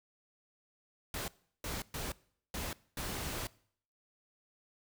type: noise bursts at uneven times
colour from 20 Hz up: pink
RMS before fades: -39 dBFS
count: 5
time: 1.14-1.28 / 1.64-1.82 / 1.94-2.12 / 2.54-2.73 / 2.97-3.47 s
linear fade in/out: 2 ms
effects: noise-tail reverb RT60 0.6 s tail -22 dB re dry